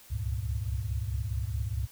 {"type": "tone cluster", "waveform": "sine", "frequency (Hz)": [65.3, 70, 100.4, 117.6], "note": ["C2", "C#2", "G2", "A#2"], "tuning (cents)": [-3, 18, 42, 16], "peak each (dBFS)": [-39, -33, -33, -37], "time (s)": [0.1, 1.87], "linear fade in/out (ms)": 20, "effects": ["white hiss -54 dBFS RMS until 1.91 s"]}